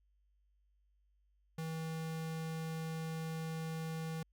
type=tone; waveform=square; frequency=161.1 Hz; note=E3; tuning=39 cents flat; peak=-39 dBFS; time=1.58-4.23 s; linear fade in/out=5 ms; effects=added 50 Hz sine -70 dBFS peak until 4.32 s